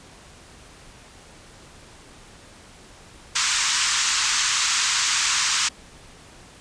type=band-pass noise; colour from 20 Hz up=white; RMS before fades=-22 dBFS; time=3.35-5.69 s; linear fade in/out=10 ms; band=980 to 7800 Hz; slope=48 dB/octave; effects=pink hiss -47 dBFS RMS until 6.6 s + resampled to 22050 Hz